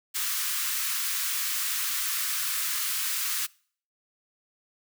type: high-pass noise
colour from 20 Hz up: white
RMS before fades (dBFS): -29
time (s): 0.14-3.47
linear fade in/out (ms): 20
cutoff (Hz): 1100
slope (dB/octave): 48
effects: noise-tail reverb RT60 0.5 s tail -24 dB re dry